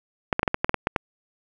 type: clicks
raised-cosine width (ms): 0.5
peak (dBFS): -5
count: 10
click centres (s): 0.328 / 0.394 / 0.431 / 0.478 / 0.544 / 0.645 / 0.694 / 0.743 / 0.871 / 0.962
effects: none